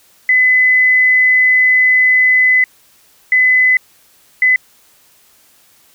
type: tone bursts at uneven times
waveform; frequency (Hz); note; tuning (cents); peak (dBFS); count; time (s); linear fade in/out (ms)
sine; 2015; B6; +34; -7; 3; 0.29-2.64 / 3.32-3.77 / 4.42-4.56; 2
effects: white hiss -50 dBFS RMS until 5.94 s